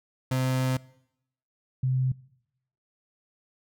35% pulse / sine tone pair in turn, 129.6 / 129.6 Hz, C3 / C3, -16 / -16 cents, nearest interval unison, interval 0 cents, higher neither, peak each -22 dBFS, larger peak neither, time 0.31-0.77 / 1.83-2.12 s, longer first, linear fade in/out 5 ms, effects noise-tail reverb RT60 0.8 s tail -22 dB re dry

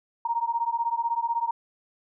sine beating tone pair, 925 / 941 Hz, A#5 / A#5, -14 / +16 cents, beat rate 16 Hz, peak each -27 dBFS, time 0.25-1.51 s, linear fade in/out 5 ms, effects none

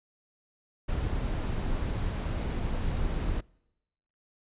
brown noise, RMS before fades -30 dBFS, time 0.88-3.41 s, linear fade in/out 10 ms, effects noise-tail reverb RT60 0.9 s tail -26 dB re dry + resampled to 8000 Hz

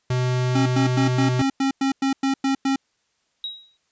square tone, 126 Hz, B2, 35 cents sharp, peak -20 dBFS, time 0.1-1.42 s, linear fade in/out 5 ms
square tone bursts, 270.5 Hz, C#4, 42 cents flat, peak -19 dBFS, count 11, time 0.55-2.76 s, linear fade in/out 5 ms, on 110 ms, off 100 ms
sine tone with exponential decay, 3828 Hz, A#7, 45 cents sharp, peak -24 dBFS, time 3.44-3.77 s, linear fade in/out 1 ms, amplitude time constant 70 ms
effects white hiss -69 dBFS RMS until 3.91 s + resampled to 16000 Hz

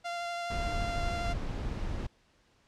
sawtooth tone with vibrato, 692 Hz, F5, 16 cents flat, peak -30 dBFS, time 0.04-1.34 s, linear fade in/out 20 ms, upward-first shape sine, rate 12 Hz, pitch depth 10 cents each way
brown noise, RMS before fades -34 dBFS, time 0.5-2.07 s, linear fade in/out 10 ms
effects pink hiss -67 dBFS RMS until 2.67 s + low-pass 6000 Hz 12 dB/octave

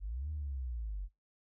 sine linear two-way sweep, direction up then down, 44.32 to 77.78 to 44.32 Hz, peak -35 dBFS, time 0-1.09 s, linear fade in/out 50 ms, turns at 0.3 s, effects noise-tail reverb RT60 0.2 s tail -25 dB re dry + tanh soft clip ceiling -31 dBFS

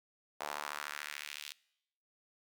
sawtooth tone with high-pass filter sweep, 73.7 Hz, D2, 7 cents sharp, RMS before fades -43 dBFS, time 0.4-1.53 s, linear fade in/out 10 ms, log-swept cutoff 750 to 3300 Hz, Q 1.7, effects noise-tail reverb RT60 0.8 s tail -23 dB re dry

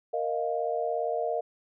sine chord, Bb suspended fourth, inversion none, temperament just, 466.2 / 621.6 / 699.2 Hz, Bb4 / Eb5 / F5, 0 / -2 / +2 cents, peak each -31 dBFS, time 0.13-1.41 s, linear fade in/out 10 ms, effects none

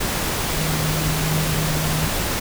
sine tone in noise, 155.56 Hz, D#3, in tune, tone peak -22 dBFS, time 0.58-2.07 s, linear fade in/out 10 ms, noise pink, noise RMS -23 dBFS, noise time 0-2.4 s, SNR -2 dB, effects none

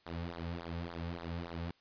sawtooth tone with flanger, 84.8 Hz, E2, 50 cents sharp, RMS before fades -41 dBFS, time 0.06-1.71 s, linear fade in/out 0 ms, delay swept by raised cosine 0.35 to 3.05 ms, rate 3.5 Hz, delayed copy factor -1, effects white hiss -69 dBFS RMS until 1.8 s + resampled to 11025 Hz

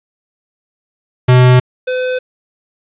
square tone pair in turn, 126.1 / 507.5 Hz, B2 / B4, +36 / +47 cents, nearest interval 2 octaves, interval 2411 cents, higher second, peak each -5 / -15 dBFS, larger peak first, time 1.28-1.6 / 1.87-2.19 s, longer neither, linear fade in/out 10 ms, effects resampled to 8000 Hz + 7-bit

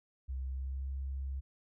sine tone with pitch glide, 65.41 to 67.33 Hz, C2 to C#2, 0 to -50 cents, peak -35 dBFS, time 0.28-1.41 s, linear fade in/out 20 ms, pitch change +50 cents, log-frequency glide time 0.42-0.89 s, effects none

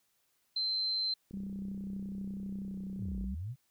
sine tone, 4102 Hz, C8, 35 cents flat, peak -30 dBFS, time 0.56-1.14 s, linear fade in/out 5 ms
click train, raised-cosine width 3 ms, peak -37 dBFS, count 63, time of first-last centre 1.31-3.241 s, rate 32.1 Hz
sine tone with pitch glide, 196 to 192.08 Hz, G3 to G3, 0 to -35 cents, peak -37 dBFS, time 1.33-3.35 s, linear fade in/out 10 ms, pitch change -35 cents, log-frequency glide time 2.61-2.78 s
sine exponential two-way sweep, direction down then up, 138.59 to 49 to 138.59 Hz, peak -36 dBFS, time 2.97-3.56 s, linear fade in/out 50 ms, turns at 3.2 s
effects white hiss -75 dBFS RMS until 3.7 s

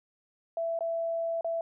sine tone with dropouts, 665 Hz, E5, 15 cents sharp, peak -28 dBFS, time 0.57-1.61 s, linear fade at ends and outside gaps 2 ms, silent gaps 0.79-0.807 / 1.41-1.445 s, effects none

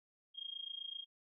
sine tone with amplitude modulation, 3236 Hz, G#7, 46 cents flat, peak -39 dBFS, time 0.34-1.06 s, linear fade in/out 50 ms, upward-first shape sine, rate 27.8 Hz, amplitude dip 90%, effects none

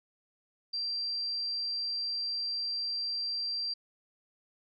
sine tone, 4716 Hz, D8, 6 cents sharp, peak -31 dBFS, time 0.73-3.74 s, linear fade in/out 10 ms, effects none

